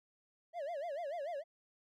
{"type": "tone with vibrato", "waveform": "triangle", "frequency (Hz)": 622.3, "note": "D#5", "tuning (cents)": 0, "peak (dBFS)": -36, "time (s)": [0.53, 1.44], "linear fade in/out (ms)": 50, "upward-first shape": "sine", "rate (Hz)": 6.8, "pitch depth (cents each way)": 220, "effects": []}